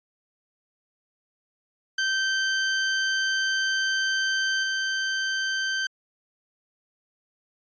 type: tone with level steps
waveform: sawtooth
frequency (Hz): 1555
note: G6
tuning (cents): -14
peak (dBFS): -19 / -21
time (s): 1.98-5.87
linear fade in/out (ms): 5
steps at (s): 4.63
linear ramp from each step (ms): 5
effects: resampled to 16000 Hz